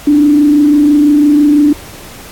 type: tone with frequency modulation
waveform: sine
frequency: 293.7 Hz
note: D4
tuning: in tune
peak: -4 dBFS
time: 0.07-1.73 s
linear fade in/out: 5 ms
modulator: 26 Hz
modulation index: 0.4
effects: pink hiss -32 dBFS RMS until 2.31 s + AAC 64 kbps